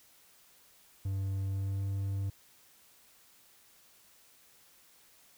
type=tone with pitch glide; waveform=triangle; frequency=97 to 98.13 Hz; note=G2 to G2; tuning=-18 to +2 cents; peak=-29 dBFS; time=1.05-2.3 s; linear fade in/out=5 ms; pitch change=+20 cents; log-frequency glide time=1.49-1.83 s; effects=white hiss -62 dBFS RMS until 5.37 s